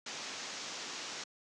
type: low-pass noise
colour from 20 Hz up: white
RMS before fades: -43 dBFS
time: 0.06-1.24 s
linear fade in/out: 5 ms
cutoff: 6800 Hz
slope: 48 dB/octave
effects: high-pass 200 Hz 12 dB/octave